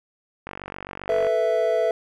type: click train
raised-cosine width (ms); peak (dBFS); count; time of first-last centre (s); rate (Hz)
0.5; -18; 39; 0.47-1.268; 47.6
type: chord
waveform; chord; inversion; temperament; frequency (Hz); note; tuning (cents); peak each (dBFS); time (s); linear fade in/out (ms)
triangle; A suspended second; none; just; 440 / 495 / 660; A4 / B4 / E5; 0 / +4 / +2; -23 / -23 / -19; 1.09-1.91; 2
effects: none